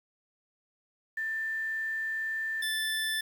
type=tone pair in turn; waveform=sine / 25% pulse; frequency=1779 / 1757.6 Hz; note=A6 / A6; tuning=+19 / -2 cents; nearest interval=unison; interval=21 cents; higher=first; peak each=-30 / -25 dBFS; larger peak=second; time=1.17-2.62 / 2.62-3.21 s; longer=first; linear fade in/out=5 ms; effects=9-bit